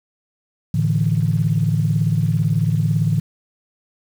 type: chord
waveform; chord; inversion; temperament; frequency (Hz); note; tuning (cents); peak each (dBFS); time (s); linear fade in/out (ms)
sine; A suspended fourth; none; equal; 110 / 146.83 / 164.81; A2 / D3 / E3; 0 / 0 / 0; -19; 0.74-3.2; 5
effects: tanh soft clip ceiling -6 dBFS + 7-bit